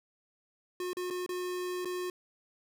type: tone with dropouts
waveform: square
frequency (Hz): 361.2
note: F#4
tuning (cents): -42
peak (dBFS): -34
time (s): 0.8-2.1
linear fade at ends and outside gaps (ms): 2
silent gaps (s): 0.932-0.969 / 1.102-1.107 / 1.263-1.291 / 1.848-1.855
effects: none